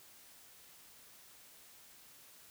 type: silence
effects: white hiss -59 dBFS RMS until 2.5 s